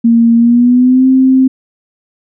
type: tone with pitch glide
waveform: sine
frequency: 231.8 to 261.7 Hz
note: A#3 to C4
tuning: -10 to 0 cents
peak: -4 dBFS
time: 0.04-1.48 s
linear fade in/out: 10 ms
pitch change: +210 cents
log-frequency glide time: 0.36-1.07 s
effects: none